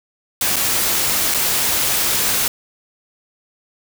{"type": "noise with dropouts", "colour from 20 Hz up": "white", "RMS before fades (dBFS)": -18, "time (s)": [0.41, 2.48], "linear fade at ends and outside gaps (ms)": 2, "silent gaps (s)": [[0.56, 0.565], [1.341, 1.345]], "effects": []}